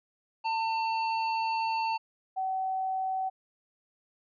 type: tone pair in turn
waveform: square / sine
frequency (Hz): 898 / 758.8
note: A5 / F#5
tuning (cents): +35 / +43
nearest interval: minor third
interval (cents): 292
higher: first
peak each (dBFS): -28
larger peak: neither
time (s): 0.44-1.98 / 2.36-3.3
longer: first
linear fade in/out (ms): 20
effects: resampled to 11025 Hz